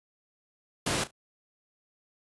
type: noise with echo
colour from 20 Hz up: pink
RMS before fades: -28 dBFS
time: 0.86-1.04 s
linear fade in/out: 5 ms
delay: 35 ms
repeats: 2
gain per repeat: -15 dB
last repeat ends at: 1.11 s
effects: high-pass 80 Hz 12 dB/octave + resampled to 24000 Hz